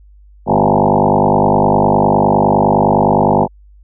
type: tone with frequency modulation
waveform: sine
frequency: 523.3 Hz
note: C5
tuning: in tune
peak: -8 dBFS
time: 0.46-3.48 s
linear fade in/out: 50 ms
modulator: 49.8 Hz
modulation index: 7.9
effects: added 50 Hz sine -40 dBFS peak until 3.83 s